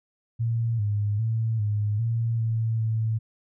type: tone with pitch steps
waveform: sine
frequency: 115.3 / 103.6 / 112.5 / 104.6 / 115.1 / 112.8 / 111.2 Hz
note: A#2 / G#2 / A2 / G#2 / A#2 / A2 / A2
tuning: -19 / -4 / +39 / +13 / -22 / +44 / +19 cents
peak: -22 dBFS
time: 0.39-3.19 s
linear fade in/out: 20 ms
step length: 400 ms
effects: none